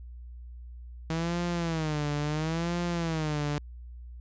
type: tone with vibrato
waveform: sawtooth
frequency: 159.7 Hz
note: D#3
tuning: 45 cents sharp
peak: -24 dBFS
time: 1.1-3.58 s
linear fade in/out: 0 ms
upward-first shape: sine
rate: 0.73 Hz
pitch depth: 150 cents each way
effects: added 60 Hz sine -41 dBFS peak until 4.2 s + resampled to 16000 Hz